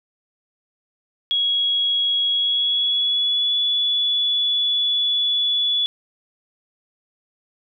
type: tone with pitch glide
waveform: sine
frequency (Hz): 3322 to 3425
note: G#7 to A7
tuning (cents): 0 to -47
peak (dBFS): -17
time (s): 1.31-5.86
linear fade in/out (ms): 0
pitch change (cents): +53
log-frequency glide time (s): 2.3-3.54
effects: none